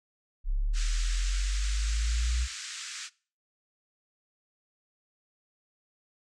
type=linear sweep; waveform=sine; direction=up; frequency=32.95 to 61.1 Hz; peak=-25 dBFS; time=0.44-2.48 s; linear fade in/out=50 ms
type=band-pass noise; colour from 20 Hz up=white; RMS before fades=-40 dBFS; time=0.73-3.1 s; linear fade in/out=50 ms; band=1300 to 7900 Hz; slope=48 dB/octave
effects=noise-tail reverb RT60 0.4 s tail -22 dB re dry